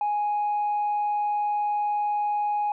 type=tone; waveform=sine; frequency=831 Hz; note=G#5; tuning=1 cent sharp; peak=-21 dBFS; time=0.01-2.72 s; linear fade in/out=2 ms; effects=tanh soft clip ceiling -20 dBFS